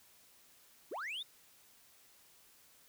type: linear sweep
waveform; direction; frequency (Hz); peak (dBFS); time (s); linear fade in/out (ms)
sine; up; 261 to 3749; -36; 0.91-1.23; 10
effects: tanh soft clip ceiling -38 dBFS + white hiss -64 dBFS RMS until 2.88 s